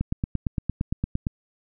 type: click train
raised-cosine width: 5 ms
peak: -12 dBFS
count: 12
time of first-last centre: 0.01-1.269 s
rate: 8.74 Hz
effects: none